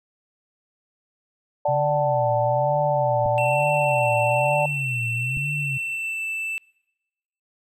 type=chord; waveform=sine; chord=D major; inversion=none; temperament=equal with one note detuned; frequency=587.3 / 750.8 / 880 Hz; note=D5 / F#5 / A5; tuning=0 / +25 / 0 cents; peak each=-21 / -25 / -24 dBFS; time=1.65-4.66 s; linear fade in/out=5 ms
type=tone with vibrato; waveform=sine; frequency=130.81 Hz; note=C3; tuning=in tune; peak=-26 dBFS; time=1.68-5.78 s; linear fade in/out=10 ms; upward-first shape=sine; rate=1.1 Hz; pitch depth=200 cents each way
type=clicks; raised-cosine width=5 ms; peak=-20 dBFS; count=2; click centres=3.26 / 5.372 s
type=tone with pitch glide; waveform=triangle; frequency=2693 to 2651 Hz; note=E7 to E7; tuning=+36 to +9 cents; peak=-24 dBFS; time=3.38-6.58 s; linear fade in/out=0 ms; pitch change=-27 cents; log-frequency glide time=5.78-6.26 s
effects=noise-tail reverb RT60 1.0 s tail -25 dB re dry